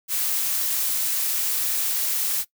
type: noise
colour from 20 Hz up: blue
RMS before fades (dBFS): -24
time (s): 0.08-2.45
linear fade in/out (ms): 50
effects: noise-tail reverb RT60 0.1 s tail -19 dB re dry